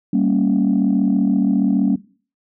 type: chord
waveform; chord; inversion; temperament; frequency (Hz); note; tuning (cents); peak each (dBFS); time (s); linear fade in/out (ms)
sine; G diminished; none; equal with one note detuned; 196 / 230.9 / 277.2; G3 / Bb3 / Db4; 0 / -16 / 0; -17; 0.13-1.96; 5
effects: noise-tail reverb RT60 0.4 s tail -19 dB re dry + tanh soft clip ceiling -8 dBFS